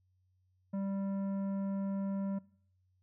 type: tone with tanh clipping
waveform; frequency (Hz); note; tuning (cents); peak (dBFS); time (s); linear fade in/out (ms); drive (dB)
triangle; 196; G3; 0; -35; 0.73-2.39; 10; 15
effects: noise-tail reverb RT60 0.6 s tail -22 dB re dry + added 92 Hz sine -70 dBFS peak until 3.02 s